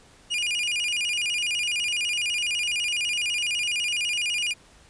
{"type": "tone with vibrato", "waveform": "40% pulse", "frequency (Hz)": 2637, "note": "E7", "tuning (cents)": 0, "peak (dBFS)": -23, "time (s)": [0.3, 4.54], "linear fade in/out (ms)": 20, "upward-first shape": "square", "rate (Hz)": 12, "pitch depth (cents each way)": 150, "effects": ["pink hiss -54 dBFS RMS until 4.89 s", "resampled to 22050 Hz"]}